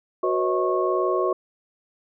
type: tone cluster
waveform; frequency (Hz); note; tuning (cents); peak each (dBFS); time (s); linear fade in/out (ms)
sine; 369.1 / 486.8 / 549 / 635 / 1095; F#4 / B4 / C#5 / D#5 / C#6; -4 / -25 / -17 / +35 / -22; -23 / -28 / -30 / -27 / -26; 0.23-1.33; 5
effects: none